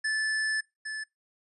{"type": "tone pair in turn", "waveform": "square", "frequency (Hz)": [1745, 1738.7], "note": ["A6", "A6"], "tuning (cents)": [-15, -21], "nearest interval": "unison", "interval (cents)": 6, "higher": "first", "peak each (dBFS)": [-27, -34], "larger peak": "first", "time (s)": [[0.04, 0.61], [0.85, 1.04]], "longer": "first", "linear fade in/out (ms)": 10, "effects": ["noise-tail reverb RT60 0.2 s tail -23 dB re dry", "resampled to 24000 Hz"]}